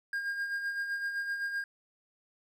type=tone with tremolo; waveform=triangle; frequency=1615 Hz; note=G#6; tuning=49 cents flat; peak=-28 dBFS; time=0.13-1.64 s; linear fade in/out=2 ms; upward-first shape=sine; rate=7.8 Hz; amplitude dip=50%; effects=none

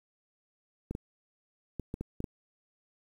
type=clicks; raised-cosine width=3 ms; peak=-22 dBFS; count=7; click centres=0.91 / 0.951 / 1.797 / 1.941 / 2.01 / 2.204 / 2.242 s; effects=9-bit

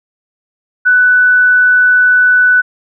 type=tone; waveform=sine; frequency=1491 Hz; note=F#6; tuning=13 cents sharp; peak=-5 dBFS; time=0.85-2.62 s; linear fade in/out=20 ms; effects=none

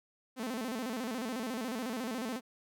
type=tone with vibrato; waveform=sawtooth; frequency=238.5 Hz; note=A#3; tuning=40 cents sharp; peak=-31 dBFS; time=0.36-2.41 s; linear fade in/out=50 ms; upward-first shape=square; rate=14 Hz; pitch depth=140 cents each way; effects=none

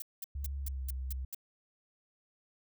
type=noise bursts; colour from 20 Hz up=violet; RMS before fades=-40 dBFS; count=7; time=0-1.347 s; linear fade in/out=2 ms; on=21 ms; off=200 ms
type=tone with pitch glide; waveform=sine; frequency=69.3 to 65.03 Hz; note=C#2 to C2; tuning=0 to -10 cents; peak=-35 dBFS; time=0.35-1.25 s; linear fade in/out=5 ms; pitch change=-110 cents; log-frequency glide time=0.6-0.84 s
effects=none

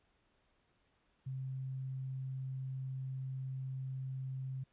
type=tone; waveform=sine; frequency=131.9 Hz; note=C3; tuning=14 cents sharp; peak=-38 dBFS; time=1.26-4.64 s; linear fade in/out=10 ms; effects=pink hiss -75 dBFS RMS until 4.72 s + resampled to 8000 Hz

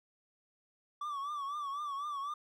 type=tone with vibrato; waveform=triangle; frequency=1148 Hz; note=D6; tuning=40 cents flat; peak=-34 dBFS; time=1.01-2.34 s; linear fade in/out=5 ms; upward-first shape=triangle; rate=4 Hz; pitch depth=100 cents each way; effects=none

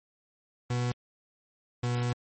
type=tone pair in turn; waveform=40% pulse; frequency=122.5 / 121.72 Hz; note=B2 / B2; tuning=-14 / -25 cents; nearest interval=unison; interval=11 cents; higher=first; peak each=-26 dBFS; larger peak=neither; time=0.7-0.92 / 1.83-2.13 s; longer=second; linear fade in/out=5 ms; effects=MP3 32 kbps

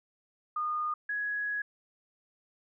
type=tone pair in turn; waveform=sine; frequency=1223 / 1671.9 Hz; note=D#6 / G#6; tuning=-30 / +11 cents; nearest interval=perfect fourth; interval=541 cents; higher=second; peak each=-29 / -30 dBFS; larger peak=first; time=0.56-0.94 / 1.09-1.62 s; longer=second; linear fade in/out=5 ms; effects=none

